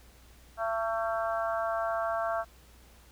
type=harmonic tone; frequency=224.8 Hz; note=A3; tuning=37 cents sharp; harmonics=3 / 4 / 5 / 6 / 7; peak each=-30 / -39 / -36 / -36 / -40 dBFS; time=0.57-2.45 s; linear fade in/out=50 ms; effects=added 60 Hz sine -55 dBFS peak until 3.11 s + pink hiss -59 dBFS RMS until 3.11 s